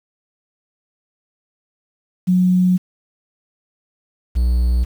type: tone pair in turn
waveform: sine / triangle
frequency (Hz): 182.3 / 60.84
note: F#3 / B1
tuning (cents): -25 / -25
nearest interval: octave + perfect fifth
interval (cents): 1900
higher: first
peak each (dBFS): -11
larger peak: neither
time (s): 2.27-2.78 / 4.35-4.85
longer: first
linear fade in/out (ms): 20
effects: 7-bit